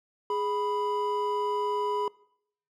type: tone pair together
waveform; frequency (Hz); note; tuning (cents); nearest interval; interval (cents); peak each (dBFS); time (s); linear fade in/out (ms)
triangle; 415.3 / 987.8; G#4 / B5; 0 / 0; octave + minor third; 1500; -27; 0.3-2.08; 2
effects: noise-tail reverb RT60 0.7 s tail -23 dB re dry